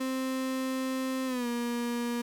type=tone with pitch glide; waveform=35% pulse; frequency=261.6 to 238.5 Hz; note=C4 to A#3; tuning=0 to +40 cents; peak=-28 dBFS; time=0-2.22 s; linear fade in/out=10 ms; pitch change=-160 cents; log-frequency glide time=1.26-1.47 s; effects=9-bit